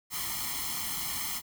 white noise with comb filter, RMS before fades -34 dBFS, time 0.1-1.42 s, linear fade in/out 50 ms, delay 0.95 ms, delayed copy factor +0.85, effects none

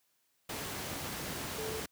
sine tone in noise, 438.3 Hz, A4, 7 cents flat, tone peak -38 dBFS, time 1.58-1.8 s, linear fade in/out 5 ms, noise pink, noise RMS -39 dBFS, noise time 0.49-1.86 s, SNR -2 dB, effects white hiss -75 dBFS RMS until 1.91 s + high-pass 80 Hz 12 dB/octave

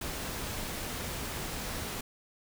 pink noise, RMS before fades -37 dBFS, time 0.01-2.01 s, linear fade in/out 5 ms, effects none

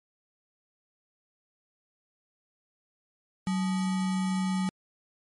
sine tone with sample-and-hold, 187.6 Hz, F#3, 24 cents sharp, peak -25 dBFS, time 3.47-4.69 s, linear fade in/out 0 ms, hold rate 1050 Hz, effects MP3 48 kbps

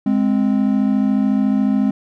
triangle tone pair together, 207.6 / 261.6 Hz, G#3 / C4, 0 / 0 cents, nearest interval major third, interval 400 cents, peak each -14 / -15 dBFS, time 0.06-1.91 s, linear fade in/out 5 ms, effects none

